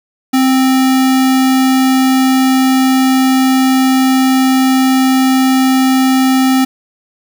sine tone with sample-and-hold, 261.6 Hz, C4, in tune, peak -7 dBFS, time 0.33-6.65 s, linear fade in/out 10 ms, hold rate 1050 Hz, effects none

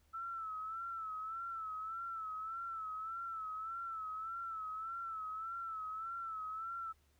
sine tone with vibrato, 1318.5 Hz, E6, in tune, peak -40 dBFS, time 0.13-6.93 s, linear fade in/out 20 ms, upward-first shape sine, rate 1.7 Hz, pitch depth 65 cents each way, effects added 73 Hz sine -70 dBFS peak until 7.19 s + pink hiss -75 dBFS RMS until 7.19 s

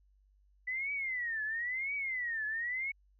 sine tone with vibrato, 1975.5 Hz, B6, in tune, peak -33 dBFS, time 0.67-2.92 s, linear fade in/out 10 ms, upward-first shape triangle, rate 0.98 Hz, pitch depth 260 cents each way, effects added 49 Hz sine -64 dBFS peak until 3.19 s

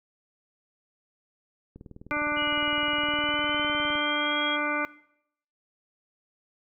click train, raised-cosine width 3 ms, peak -31 dBFS, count 44, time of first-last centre 1.76-3.954 s, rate 19.6 Hz
harmonic tone, 296.1 Hz, D4, 14 cents sharp, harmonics 1 / 2 / 3 / 4 / 5 / 7 / 8, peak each -33 / -34 / -37 / -32 / -31 / -33 / -34 dBFS, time 2.11-4.85 s, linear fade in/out 0 ms
sine tone with pitch glide, 2910 to 3266 Hz, F#7 to G#7, -29 to -30 cents, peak -30 dBFS, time 2.36-4.57 s, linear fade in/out 20 ms, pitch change +199 cents, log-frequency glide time 3-4.39 s
effects noise-tail reverb RT60 0.7 s tail -19 dB re dry

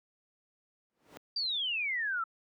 brown noise with exponential growth, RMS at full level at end -37 dBFS, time 0.9-1.17 s, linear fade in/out 0 ms, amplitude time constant 57 ms
sine exponential sweep, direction down, 4774 to 1300 Hz, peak -30 dBFS, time 1.36-2.24 s, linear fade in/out 5 ms
effects high-pass 300 Hz 12 dB/octave

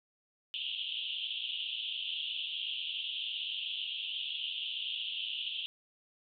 pink band-pass noise, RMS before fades -38 dBFS, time 0.54-5.66 s, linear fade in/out 0 ms, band 2800 to 3500 Hz, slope 96 dB/octave, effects none

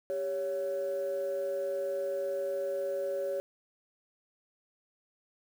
sine tone pair together, 395.3 / 559 Hz, G4 / C#5, +15 / +14 cents, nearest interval tritone, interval 599 cents, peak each -35 / -30 dBFS, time 0.1-3.4 s, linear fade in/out 0 ms, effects tanh soft clip ceiling -26 dBFS + 9-bit

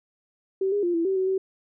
sine tone with pitch steps, 384.2 / 408.6 / 348.7 / 333.5 / 384.2 / 376.1 / 381.3 Hz, G4 / G#4 / F4 / E4 / G4 / F#4 / G4, -35 / -28 / -3 / +20 / -35 / +28 / -48 cents, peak -21 dBFS, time 0.61-1.38 s, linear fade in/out 5 ms, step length 110 ms, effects none

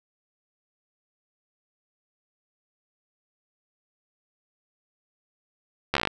slowing click train, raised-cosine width 0.3 ms, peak -7 dBFS, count 9, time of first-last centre 5.94-6.073 s, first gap 13 ms, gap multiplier 1.07, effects none

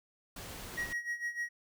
pink noise, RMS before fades -45 dBFS, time 0.36-0.93 s, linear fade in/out 5 ms
triangle tone with tremolo, 1900 Hz, A#6, 33 cents sharp, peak -30 dBFS, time 0.77-1.49 s, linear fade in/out 10 ms, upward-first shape sine, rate 6.6 Hz, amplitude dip 80%
effects none

